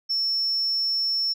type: tone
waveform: sine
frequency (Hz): 5400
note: E8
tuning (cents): +41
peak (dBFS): -20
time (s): 0.09-1.34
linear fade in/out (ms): 20
effects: tanh soft clip ceiling -19 dBFS